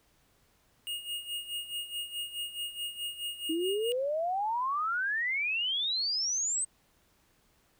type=tone with tremolo; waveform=square; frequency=2855 Hz; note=F7; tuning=37 cents sharp; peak=-33 dBFS; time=0.87-3.92 s; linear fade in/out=0 ms; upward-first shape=sine; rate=4.7 Hz; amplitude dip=75%
type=exponential sweep; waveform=sine; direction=up; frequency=311.5 to 8372 Hz; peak=-28 dBFS; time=3.49-6.65 s; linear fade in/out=10 ms
effects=pink hiss -68 dBFS RMS until 7.79 s